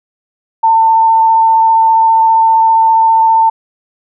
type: tone with vibrato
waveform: sine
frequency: 897 Hz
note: A5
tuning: 33 cents sharp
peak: -5 dBFS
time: 0.63-3.5 s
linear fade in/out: 10 ms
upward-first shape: square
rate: 15 Hz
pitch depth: 8 cents each way
effects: none